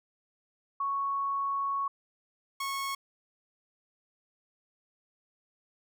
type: tone pair in turn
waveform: sine / sawtooth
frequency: 1108.7 / 1098.5 Hz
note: C#6 / C#6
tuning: 0 / -16 cents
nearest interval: unison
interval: 16 cents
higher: first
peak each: -28 dBFS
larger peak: neither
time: 0.8-1.88 / 2.6-2.95 s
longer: first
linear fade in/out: 5 ms
effects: none